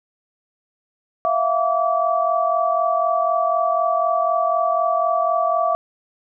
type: tone cluster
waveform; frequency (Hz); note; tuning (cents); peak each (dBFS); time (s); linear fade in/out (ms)
sine; 660 / 704 / 1154; E5 / F5 / D6; +2 / +14 / -31; -20 / -21 / -21; 1.25-5.75; 0
effects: none